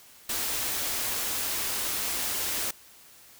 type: band-stop noise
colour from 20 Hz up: white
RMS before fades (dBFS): -30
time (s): 0.29-2.71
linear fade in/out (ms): 5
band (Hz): 130 to 190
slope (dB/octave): 96
effects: white hiss -53 dBFS RMS until 3.39 s